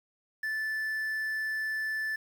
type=tone with quantisation; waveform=triangle; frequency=1752 Hz; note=A6; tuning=8 cents flat; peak=-28 dBFS; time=0.43-2.16 s; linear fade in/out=5 ms; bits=9; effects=none